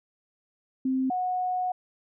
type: tone pair in turn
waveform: sine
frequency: 261.6 / 732.3 Hz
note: C4 / F#5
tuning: 0 / -18 cents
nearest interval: octave + tritone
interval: 1782 cents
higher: second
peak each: -23 / -25 dBFS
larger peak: first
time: 0.85-1.1 / 1.1-1.72 s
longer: second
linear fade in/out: 5 ms
effects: none